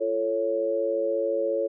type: chord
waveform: sine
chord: F augmented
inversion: none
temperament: equal with one note detuned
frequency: 343.2 / 440 / 554.4 Hz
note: F4 / A4 / C#5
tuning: -30 / 0 / 0 cents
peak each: -31 / -28 / -25 dBFS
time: 0-1.68 s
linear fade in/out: 20 ms
effects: none